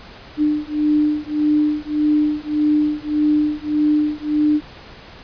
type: beating tone pair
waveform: sine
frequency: 299.5 / 301.2 Hz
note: D4 / D4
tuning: +34 / +44 cents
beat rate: 1.7 Hz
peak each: -18 dBFS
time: 0.37-4.61 s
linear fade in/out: 50 ms
effects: pink hiss -40 dBFS RMS until 5.23 s + resampled to 11025 Hz